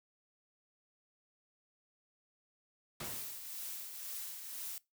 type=noise with exponential decay; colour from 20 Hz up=pink; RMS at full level=-40 dBFS; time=3-3.51 s; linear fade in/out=5 ms; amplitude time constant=110 ms
type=noise with tremolo; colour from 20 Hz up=blue; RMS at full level=-42 dBFS; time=3.04-4.78 s; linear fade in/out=0 ms; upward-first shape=triangle; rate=2 Hz; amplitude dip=50%
effects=noise-tail reverb RT60 0.2 s tail -21 dB re dry + high-pass 80 Hz 12 dB/octave